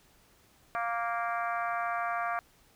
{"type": "harmonic tone", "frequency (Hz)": 233.1, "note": "A#3", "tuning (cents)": 0, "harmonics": [3, 4, 5, 6, 7, 8, 9, 10], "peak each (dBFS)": [-33, -44, -34, -38, -40, -48, -47, -46], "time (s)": [0.75, 2.39], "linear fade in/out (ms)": 0, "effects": ["pink hiss -63 dBFS RMS until 2.75 s"]}